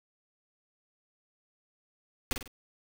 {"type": "noise with echo", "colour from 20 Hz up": "pink", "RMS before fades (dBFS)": -28, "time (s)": [2.31, 2.33], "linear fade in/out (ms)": 0, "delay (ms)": 49, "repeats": 3, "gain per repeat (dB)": -7, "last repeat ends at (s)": 2.477, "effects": []}